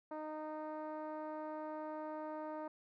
10% pulse tone with low-pass filter, 308.3 Hz, D#4, 16 cents flat, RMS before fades -44 dBFS, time 0.11-2.68 s, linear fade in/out 5 ms, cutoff 830 Hz, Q 1.4, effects none

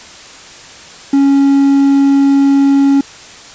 triangle tone with quantisation, 277.2 Hz, C#4, in tune, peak -4 dBFS, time 1.13-3.01 s, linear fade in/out 5 ms, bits 5, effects white hiss -34 dBFS RMS until 3.54 s + resampled to 16000 Hz

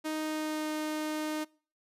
sawtooth tone with pitch glide, 311.1 to 307.5 Hz, D#4 to D#4, 0 to -20 cents, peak -28 dBFS, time 0.04-1.45 s, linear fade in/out 20 ms, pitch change -20 cents, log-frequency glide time 0.14-0.69 s, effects noise-tail reverb RT60 0.4 s tail -23 dB re dry + resampled to 32000 Hz

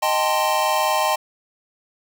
square chord, A half-diminished seventh, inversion second, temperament equal with one note detuned, 622.3 / 784 / 888.7 / 1046.5 Hz, Eb5 / G5 / A5 / C6, 0 / 0 / +17 / 0 cents, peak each -24 dBFS, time 0.02-1.16 s, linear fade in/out 10 ms, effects none

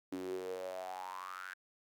sawtooth tone with high-pass filter sweep, 92.5 Hz, F#2, in tune, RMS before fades -43 dBFS, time 0.12-1.54 s, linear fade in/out 5 ms, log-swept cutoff 290 to 1600 Hz, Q 9.1, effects none

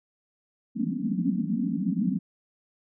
pink band-pass noise, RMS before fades -27 dBFS, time 0.75-2.19 s, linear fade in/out 20 ms, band 170 to 280 Hz, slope 96 dB/octave, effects none

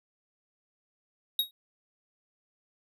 square tone with exponential decay, 3782 Hz, A#7, 24 cents sharp, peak -21 dBFS, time 1.39-1.51 s, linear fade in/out 2 ms, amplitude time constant 25 ms, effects none

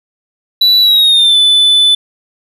triangle tone with pitch glide, 3951 to 3500 Hz, B7 to A7, 0 to -10 cents, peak -4 dBFS, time 0.61-1.95 s, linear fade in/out 5 ms, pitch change -210 cents, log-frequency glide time 0.81-1.37 s, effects none

